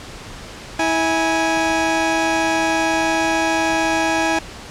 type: tone pair together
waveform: 20% pulse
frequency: 324.3 / 828 Hz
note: E4 / G#5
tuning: -28 / -5 cents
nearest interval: octave + major third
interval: 1623 cents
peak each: -14 dBFS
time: 0.79-4.39 s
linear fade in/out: 5 ms
effects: pink hiss -35 dBFS RMS until 4.7 s + low-pass 7000 Hz 12 dB/octave